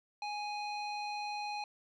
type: tone with low-pass filter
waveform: square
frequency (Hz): 830.6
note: G#5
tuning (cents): 0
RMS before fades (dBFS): -39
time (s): 0.22-1.64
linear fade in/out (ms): 2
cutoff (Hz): 3900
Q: 2.2
effects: none